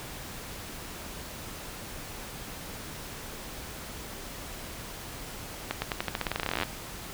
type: accelerating click train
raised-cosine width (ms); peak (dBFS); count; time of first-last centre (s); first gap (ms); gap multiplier
0.3; -12; 23; 5.71-6.633; 110; 0.89
effects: pink hiss -41 dBFS RMS until 7.13 s